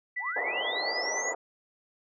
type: tone with tremolo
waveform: sine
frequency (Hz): 1975.5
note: B6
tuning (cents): 0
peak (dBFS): -29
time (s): 0.16-1.34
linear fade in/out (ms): 10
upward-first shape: sine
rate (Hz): 10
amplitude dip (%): 65
type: linear sweep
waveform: sine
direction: up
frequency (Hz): 685 to 7040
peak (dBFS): -33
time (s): 0.19-1.34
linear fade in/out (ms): 50
type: band-pass noise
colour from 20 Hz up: pink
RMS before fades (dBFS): -35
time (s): 0.36-1.35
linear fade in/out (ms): 5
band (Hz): 490 to 910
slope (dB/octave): 24
effects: none